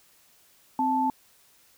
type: tone pair together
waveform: sine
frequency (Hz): 260.7 / 877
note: C4 / A5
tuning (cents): -6 / -6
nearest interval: octave + major sixth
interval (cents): 2100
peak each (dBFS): -27 / -23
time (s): 0.79-1.1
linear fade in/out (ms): 2
effects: white hiss -60 dBFS RMS until 1.77 s